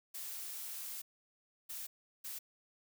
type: noise bursts at uneven times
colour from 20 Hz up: blue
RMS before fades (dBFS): -44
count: 3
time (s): 0.14-1.02 / 1.69-1.87 / 2.24-2.39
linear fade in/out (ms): 10
effects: none